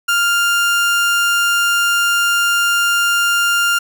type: tone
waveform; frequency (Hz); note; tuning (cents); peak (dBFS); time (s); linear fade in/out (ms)
30% pulse; 1400; F6; +4; -10; 0.08-3.79; 10
effects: none